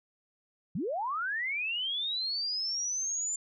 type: linear sweep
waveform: sine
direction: up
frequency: 135.3 to 7190 Hz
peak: -30 dBFS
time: 0.75-3.36 s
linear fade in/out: 5 ms
effects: none